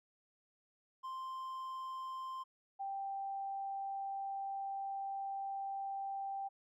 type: tone pair in turn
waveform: triangle / sine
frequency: 1046.5 / 785.4 Hz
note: C6 / G5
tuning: 0 / +3 cents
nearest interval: perfect fourth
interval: 497 cents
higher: first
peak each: -39 / -38 dBFS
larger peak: second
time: 1.03-2.44 / 2.79-6.49 s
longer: second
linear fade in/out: 20 ms
effects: none